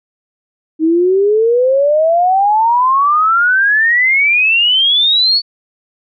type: exponential sweep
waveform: sine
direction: up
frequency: 311.1 to 4490 Hz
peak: -8 dBFS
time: 0.79-5.42 s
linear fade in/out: 50 ms
effects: none